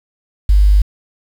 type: tone with quantisation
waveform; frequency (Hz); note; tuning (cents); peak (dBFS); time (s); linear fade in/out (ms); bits
sine; 50.2; G1; +42; -6; 0.49-0.82; 5; 6
effects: none